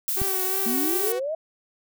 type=noise; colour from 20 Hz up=violet; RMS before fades=-26 dBFS; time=0.08-1.12 s; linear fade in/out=0 ms
type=tone with vibrato; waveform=sawtooth; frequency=380 Hz; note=F#4; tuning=46 cents sharp; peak=-26 dBFS; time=0.16-1.2 s; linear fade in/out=20 ms; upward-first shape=triangle; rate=2.8 Hz; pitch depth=46 cents each way
type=click; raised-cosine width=5 ms; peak=-16 dBFS; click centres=0.217 s
type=exponential sweep; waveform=sine; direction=up; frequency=226.4 to 659.3 Hz; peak=-25 dBFS; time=0.66-1.35 s; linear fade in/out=5 ms
effects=none